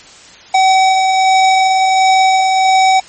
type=tone with tremolo; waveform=square; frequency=760 Hz; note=F#5; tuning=46 cents sharp; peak=-7 dBFS; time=0.54-3 s; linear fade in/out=5 ms; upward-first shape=sine; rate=1.4 Hz; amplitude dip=30%; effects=white hiss -38 dBFS RMS until 3.08 s + MP3 32 kbps